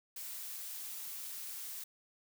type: noise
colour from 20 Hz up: blue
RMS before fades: -44 dBFS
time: 0.16-1.84 s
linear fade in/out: 5 ms
effects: none